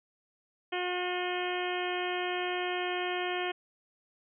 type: harmonic tone with a mistuned harmonic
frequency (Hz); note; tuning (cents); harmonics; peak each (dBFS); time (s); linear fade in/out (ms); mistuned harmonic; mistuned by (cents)
359.8; F#4; -48; 1 / 2 / 3 / 4 / 5 / 6 / 7 / 8 / 9; -34 / -36 / -42 / -42 / -40 / -42 / -41 / -44 / -42; 0.72-3.52; 10; 9; -45
effects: none